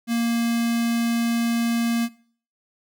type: tone with notch filter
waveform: square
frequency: 233.1 Hz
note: A#3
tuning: in tune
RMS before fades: -22 dBFS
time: 0.07-2.09 s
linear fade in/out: 50 ms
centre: 870 Hz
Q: 1.1
effects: noise-tail reverb RT60 0.5 s tail -20 dB re dry